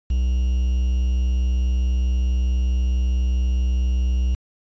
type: tone with quantisation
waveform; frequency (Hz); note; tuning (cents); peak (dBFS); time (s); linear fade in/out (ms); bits
triangle; 62.3; B1; +16; -15; 0.1-4.35; 5; 7
effects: resampled to 16000 Hz